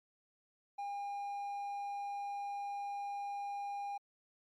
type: tone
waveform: triangle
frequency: 807 Hz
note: G#5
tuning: 50 cents flat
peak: -36 dBFS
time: 0.78-3.98 s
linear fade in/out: 10 ms
effects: MP3 96 kbps